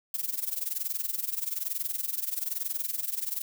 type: noise with amplitude modulation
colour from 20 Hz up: violet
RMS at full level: -29 dBFS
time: 0.14-3.42 s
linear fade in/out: 2 ms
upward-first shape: sine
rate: 21.1 Hz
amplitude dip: 85%
effects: none